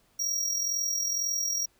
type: tone with amplitude modulation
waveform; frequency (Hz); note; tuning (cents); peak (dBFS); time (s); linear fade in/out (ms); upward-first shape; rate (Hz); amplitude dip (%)
square; 5660; F8; +22; -25; 0.19-1.66; 10; sine; 42; 50
effects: pink hiss -66 dBFS RMS until 1.79 s